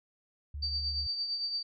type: tone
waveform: sine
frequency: 72.3 Hz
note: D2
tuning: 27 cents flat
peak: -36 dBFS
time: 0.54-1.07 s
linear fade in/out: 5 ms
type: tone with tremolo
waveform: sine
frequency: 4628 Hz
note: D8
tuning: 26 cents flat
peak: -29 dBFS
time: 0.62-1.63 s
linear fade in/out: 10 ms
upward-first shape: triangle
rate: 8.8 Hz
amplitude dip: 55%
effects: none